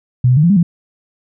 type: tone with pitch steps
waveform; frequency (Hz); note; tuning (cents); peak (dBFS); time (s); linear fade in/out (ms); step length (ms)
sine; 124.9 / 126.7 / 150.6 / 171.6 / 202.6 / 171; B2 / B2 / D3 / F3 / G#3 / F3; +20 / +45 / +44 / -30 / -43 / -36; -7; 0.24-0.63; 5; 65
effects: none